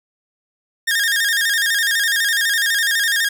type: tone with vibrato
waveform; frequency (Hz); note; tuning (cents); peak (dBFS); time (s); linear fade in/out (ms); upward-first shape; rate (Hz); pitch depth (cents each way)
sawtooth; 1728; A6; -32; -12; 0.87-3.29; 10; square; 12; 93
effects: none